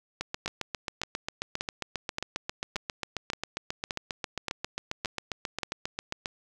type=two click trains; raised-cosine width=0.2 ms; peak=-13 / -14 dBFS; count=10 / 46; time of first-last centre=0.46-5.632 / 0.21-6.258 s; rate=1.74 / 7.44 Hz; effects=none